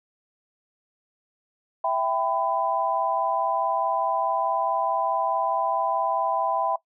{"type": "chord", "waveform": "sine", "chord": "E minor", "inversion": "none", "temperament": "equal with one note detuned", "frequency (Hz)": [659.3, 784, 1002.7], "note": ["E5", "G5", "B5"], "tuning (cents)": [0, 0, 26], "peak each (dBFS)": -26, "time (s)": [1.84, 6.76], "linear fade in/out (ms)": 5, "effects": ["noise-tail reverb RT60 0.1 s tail -19 dB re dry"]}